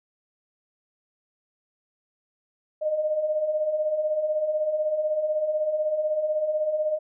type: beating tone pair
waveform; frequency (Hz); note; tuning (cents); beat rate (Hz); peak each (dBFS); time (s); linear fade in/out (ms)
sine; 600 / 616; D5 / D#5; +37 / -17; 16; -31 / -23; 2.81-6.99; 20
effects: none